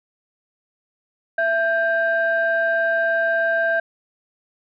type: tone pair together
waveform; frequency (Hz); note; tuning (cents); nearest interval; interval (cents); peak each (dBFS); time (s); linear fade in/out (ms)
sine; 665 / 1581.6; E5 / G6; +15 / +15; octave + minor third; 1500; -19; 1.38-3.8; 5
effects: tanh soft clip ceiling -10 dBFS